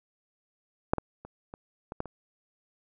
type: clicks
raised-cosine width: 1 ms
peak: -8 / -16 / -29 / -27 / -23 / -16 / -27 dBFS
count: 7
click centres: 0.935 / 0.983 / 1.25 / 1.539 / 1.921 / 2.004 / 2.057 s
effects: none